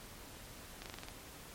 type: slowing click train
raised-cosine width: 0.2 ms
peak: -27 dBFS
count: 7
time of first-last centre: 0.82-1.085 s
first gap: 38 ms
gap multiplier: 1.06
effects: pink hiss -52 dBFS RMS until 1.54 s + MP3 64 kbps